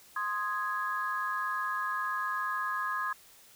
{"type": "chord", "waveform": "sine", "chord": "Ab major", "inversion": "first", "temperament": "equal", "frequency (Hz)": [1046.5, 1244.5, 1661.2], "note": ["C6", "Eb6", "Ab6"], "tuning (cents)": [0, 0, 0], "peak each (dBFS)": -34, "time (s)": [0.16, 3.13], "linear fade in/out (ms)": 5, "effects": ["tanh soft clip ceiling -20 dBFS", "white hiss -57 dBFS RMS until 3.55 s"]}